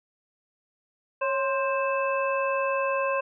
harmonic tone with a mistuned harmonic, 525 Hz, C5, 6 cents sharp, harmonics 1 / 2 / 3 / 5, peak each -26 / -28 / -34 / -33 dBFS, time 1.21-3.21 s, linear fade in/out 10 ms, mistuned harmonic 1, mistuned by +78 cents, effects none

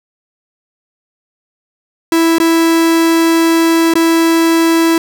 45% pulse tone with dropouts, 329.6 Hz, E4, in tune, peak -8 dBFS, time 2.12-4.98 s, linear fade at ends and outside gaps 2 ms, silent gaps 2.384-2.4 / 3.938-3.954 s, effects none

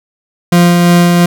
40% pulse tone with tremolo, 174.1 Hz, F3, 5 cents flat, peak -3 dBFS, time 0.52-1.26 s, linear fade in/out 5 ms, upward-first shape sine, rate 2.9 Hz, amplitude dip 25%, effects none

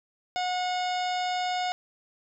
harmonic tone, 727 Hz, F#5, 31 cents flat, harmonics 1 / 2 / 3 / 4 / 5 / 6 / 7 / 9 / 10, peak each -27 / -39 / -38 / -40 / -39 / -45 / -41 / -50 / -52 dBFS, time 0.36-1.72 s, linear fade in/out 0 ms, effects none

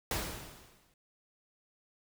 pink noise with exponential decay, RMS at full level -32 dBFS, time 0.11-0.94 s, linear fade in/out 2 ms, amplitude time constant 180 ms, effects none

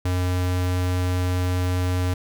square tone, 90.5 Hz, F#2, 38 cents flat, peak -21 dBFS, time 0.05-2.14 s, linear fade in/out 5 ms, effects none

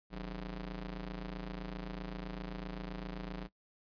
sawtooth ring-modulated tone, 115.3 Hz, A#2, 19 cents flat, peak -33 dBFS, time 0.1-3.49 s, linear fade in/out 50 ms, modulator 71.5 Hz, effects noise-tail reverb RT60 0.1 s tail -22 dB re dry + resampled to 11025 Hz

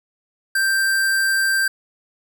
square tone, 1572 Hz, G6, 4 cents sharp, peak -17 dBFS, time 0.55-1.68 s, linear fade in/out 5 ms, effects 8-bit

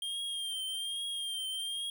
square tone with vibrato, 3197 Hz, G7, 33 cents sharp, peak -35 dBFS, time 0.02-1.9 s, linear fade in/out 2 ms, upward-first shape triangle, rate 1.2 Hz, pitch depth 52 cents each way, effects none

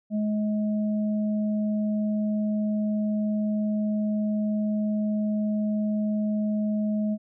sine tone pair together, 211.6 / 634 Hz, G#3 / D#5, +33 / +32 cents, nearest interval octave + perfect fifth, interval 1899 cents, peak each -23 / -35 dBFS, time 0.1-7.18 s, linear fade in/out 50 ms, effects none

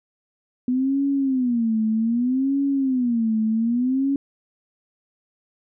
sine tone with vibrato, 246.9 Hz, B3, in tune, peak -18 dBFS, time 0.68-4.16 s, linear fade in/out 2 ms, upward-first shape sine, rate 0.64 Hz, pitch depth 210 cents each way, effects none

